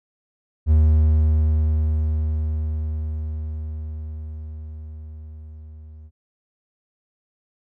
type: tone with level ramp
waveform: triangle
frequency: 77.4 Hz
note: D#2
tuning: 9 cents flat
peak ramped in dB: -9 to -37 dBFS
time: 0.66-6.11 s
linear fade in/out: 50 ms
effects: none